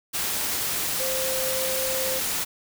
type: tone in noise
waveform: sine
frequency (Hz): 523.3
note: C5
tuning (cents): 0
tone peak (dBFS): -28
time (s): 0.99-2.2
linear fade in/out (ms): 20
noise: white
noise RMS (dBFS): -27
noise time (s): 0.13-2.45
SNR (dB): -4
effects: none